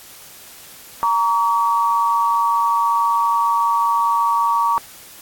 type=tone pair together; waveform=sine; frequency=932.3 / 1137.6 Hz; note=A#5 / C#6; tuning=0 / +45 cents; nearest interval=minor third; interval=345 cents; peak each=-17 dBFS; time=1.03-4.78 s; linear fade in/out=0 ms; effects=white hiss -41 dBFS RMS until 5.21 s + AAC 64 kbps